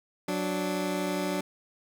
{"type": "tone pair together", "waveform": "20% pulse", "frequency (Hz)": [185, 293.7], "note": ["F#3", "D4"], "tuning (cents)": [0, 0], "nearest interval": "minor sixth", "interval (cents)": 800, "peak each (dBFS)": -26, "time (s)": [0.28, 1.41], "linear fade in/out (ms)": 5, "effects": []}